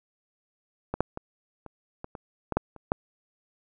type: clicks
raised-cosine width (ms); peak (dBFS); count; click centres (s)
1; -15 / -8 / -20 / -27 / -22 / -24 / -15 / -8 / -30 / -9; 10; 0.94 / 1.006 / 1.174 / 1.663 / 2.044 / 2.152 / 2.523 / 2.57 / 2.763 / 2.919
effects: none